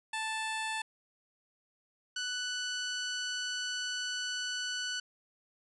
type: tone pair in turn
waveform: 15% pulse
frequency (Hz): 880 / 1487.3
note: A5 / F#6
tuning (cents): 0 / +9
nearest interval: major sixth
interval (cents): 909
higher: second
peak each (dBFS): -27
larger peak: neither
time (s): 0.13-0.82 / 2.16-5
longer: second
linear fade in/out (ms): 5
effects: resampled to 24000 Hz